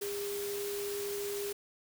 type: tone in noise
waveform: sine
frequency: 405.5 Hz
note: G#4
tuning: 41 cents flat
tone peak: -35 dBFS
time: 0.01-1.53 s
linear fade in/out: 10 ms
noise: white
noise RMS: -42 dBFS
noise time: 0.01-1.53 s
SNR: +4 dB
effects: none